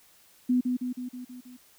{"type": "tone with echo", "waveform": "sine", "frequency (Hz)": 249.7, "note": "B3", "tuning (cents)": 19, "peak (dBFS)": -20, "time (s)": [0.49, 0.61], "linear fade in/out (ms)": 10, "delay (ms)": 160, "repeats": 6, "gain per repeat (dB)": -4, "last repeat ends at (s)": 1.57, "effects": ["white hiss -59 dBFS RMS until 1.78 s"]}